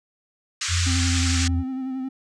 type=band-pass noise; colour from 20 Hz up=white; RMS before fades=-27 dBFS; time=0.61-1.48 s; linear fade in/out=5 ms; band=1200 to 7800 Hz; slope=48 dB/octave
type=tone with pitch glide; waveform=sine; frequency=87 to 83.79 Hz; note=F2 to E2; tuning=-6 to +29 cents; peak=-20 dBFS; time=0.68-1.64 s; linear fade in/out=50 ms; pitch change=-65 cents; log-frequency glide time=1.01-1.34 s
type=tone with vibrato; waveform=triangle; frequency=261.6 Hz; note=C4; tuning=in tune; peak=-24 dBFS; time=0.86-2.09 s; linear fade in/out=10 ms; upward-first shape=sine; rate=11 Hz; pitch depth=30 cents each way
effects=none